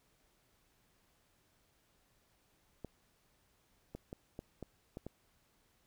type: clicks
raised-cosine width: 2 ms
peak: -30 dBFS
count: 7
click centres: 2.847 / 3.95 / 4.129 / 4.391 / 4.627 / 4.971 / 5.066 s
effects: pink hiss -73 dBFS RMS until 5.86 s